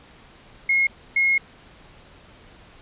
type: tone bursts at uneven times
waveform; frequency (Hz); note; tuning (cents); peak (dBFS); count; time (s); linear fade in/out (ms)
sine; 2159; C#7; -46; -16; 2; 0.69-0.87 / 1.16-1.38; 5
effects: pink hiss -49 dBFS RMS until 2.81 s + resampled to 8000 Hz